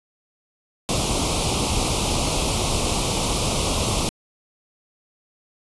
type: band-stop noise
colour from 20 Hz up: pink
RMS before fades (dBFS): -22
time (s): 0.89-4.09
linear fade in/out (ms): 0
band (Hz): 1200 to 2400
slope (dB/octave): 48
effects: resampled to 24000 Hz